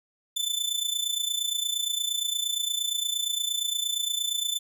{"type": "tone with amplitude modulation", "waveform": "sawtooth", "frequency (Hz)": 3520, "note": "A7", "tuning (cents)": 0, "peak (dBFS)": -20, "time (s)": [0.36, 4.59], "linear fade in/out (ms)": 10, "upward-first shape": "sine", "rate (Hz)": 28.6, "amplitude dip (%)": 75, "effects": []}